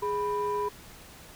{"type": "tone pair together", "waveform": "sine", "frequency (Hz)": [414.4, 987.8], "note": ["G#4", "B5"], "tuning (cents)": [-4, 0], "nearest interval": "octave + minor third", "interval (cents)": 1504, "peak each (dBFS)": -28, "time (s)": [0.02, 0.69], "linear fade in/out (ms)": 10, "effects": ["tanh soft clip ceiling -22 dBFS", "pink hiss -49 dBFS RMS until 1.35 s"]}